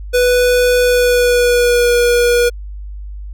square tone with pitch glide, 493.9 to 480.9 Hz, B4 to B4, 0 to -46 cents, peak -10 dBFS, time 0.13-2.5 s, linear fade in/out 20 ms, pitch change -46 cents, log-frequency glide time 0.82-1.93 s, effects added 50 Hz sine -25 dBFS peak until 3.33 s

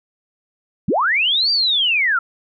sine linear two-way sweep, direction up then down, 122.9 to 4748 to 1310 Hz, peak -14 dBFS, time 0.88-2.19 s, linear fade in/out 5 ms, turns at 1.51 s, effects none

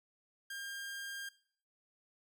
sawtooth tone, 1605 Hz, G6, 40 cents sharp, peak -38 dBFS, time 0.5-1.29 s, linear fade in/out 5 ms, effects noise-tail reverb RT60 0.6 s tail -21 dB re dry

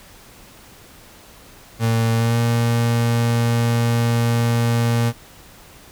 35% pulse tone with pitch glide, 114.2 to 117.41 Hz, A#2 to A#2, -35 to +13 cents, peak -14 dBFS, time 1.79-5.13 s, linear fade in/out 50 ms, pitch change +48 cents, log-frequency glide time 2.15-2.38 s, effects pink hiss -45 dBFS RMS until 5.91 s

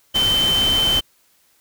sine tone in noise, 3082 Hz, G7, 30 cents flat, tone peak -15 dBFS, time 0.14-1.01 s, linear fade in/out 20 ms, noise pink, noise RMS -25 dBFS, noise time 0.14-1.01 s, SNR +7 dB, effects white hiss -59 dBFS RMS until 1.6 s

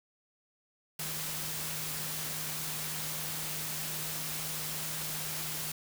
sine tone in noise, 155.56 Hz, D#3, in tune, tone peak -45 dBFS, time 0.99-5.72 s, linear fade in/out 5 ms, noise white, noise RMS -37 dBFS, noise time 0.99-5.72 s, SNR -11 dB, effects none

